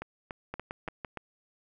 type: two click trains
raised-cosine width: 0.5 ms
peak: -21 / -22 dBFS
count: 4 / 5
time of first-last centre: 0.54-1.048 / 0.02-1.173 s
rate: 5.91 / 3.47 Hz
effects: none